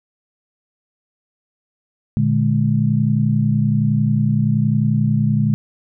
sine tone cluster, 117.7 / 148.6 / 209.8 Hz, A#2 / D3 / G#3, +17 / +21 / +18 cents, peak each -18 dBFS, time 2.17-5.54 s, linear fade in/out 0 ms, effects none

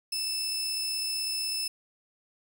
sawtooth tone pair together, 2637 / 5238 Hz, E7 / E8, 0 / -12 cents, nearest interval octave, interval 1188 cents, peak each -36 / -27 dBFS, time 0.12-1.68 s, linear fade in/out 5 ms, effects none

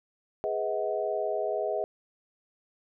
sine chord, G# minor seventh, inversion none, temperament equal with one note detuned, 415.3 / 493.9 / 638.3 / 740 Hz, G#4 / B4 / D#5 / F#5, 0 / 0 / +44 / 0 cents, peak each -32 / -35 / -30 / -36 dBFS, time 0.44-1.84 s, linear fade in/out 0 ms, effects none

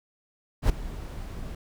brown noise with ADSR envelope, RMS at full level -19 dBFS, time 0.62-1.55 s, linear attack 76 ms, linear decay 6 ms, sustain -17 dB, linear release 3 ms, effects none

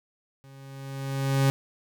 40% pulse tone with level ramp, 136.1 Hz, C#3, 31 cents flat, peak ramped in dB -47 to -17 dBFS, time 0.44-1.5 s, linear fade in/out 0 ms, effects none

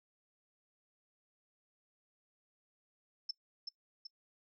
sine tone with echo, 5300 Hz, E8, 9 cents sharp, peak -34 dBFS, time 3.29-3.31 s, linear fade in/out 5 ms, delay 380 ms, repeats 2, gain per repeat -5 dB, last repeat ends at 4.07 s, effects noise-tail reverb RT60 0.1 s tail -22 dB re dry

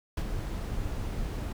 brown noise with ADSR envelope, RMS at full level -27 dBFS, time 0.17-1.53 s, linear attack 4 ms, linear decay 56 ms, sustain -6 dB, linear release 10 ms, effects none

